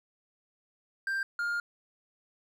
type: tone pair in turn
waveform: triangle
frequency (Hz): 1580 / 1411.2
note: G6 / F6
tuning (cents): +13 / +18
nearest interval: major second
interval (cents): 195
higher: first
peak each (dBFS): -27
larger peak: neither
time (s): 1.07-1.23 / 1.39-1.6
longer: second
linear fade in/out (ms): 2
effects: none